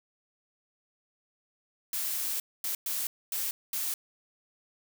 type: noise bursts at uneven times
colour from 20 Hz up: blue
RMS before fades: -32 dBFS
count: 5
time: 1.93-2.4 / 2.64-2.75 / 2.86-3.07 / 3.32-3.51 / 3.73-3.94 s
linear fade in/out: 2 ms
effects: none